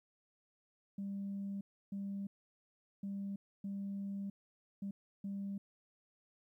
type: tone bursts at uneven times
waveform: sine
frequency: 198.2 Hz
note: G3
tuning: 19 cents sharp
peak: -37 dBFS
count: 6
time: 0.98-1.61 / 1.92-2.27 / 3.03-3.36 / 3.64-4.3 / 4.82-4.91 / 5.24-5.58 s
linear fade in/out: 5 ms
effects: tanh soft clip ceiling -35 dBFS + 13-bit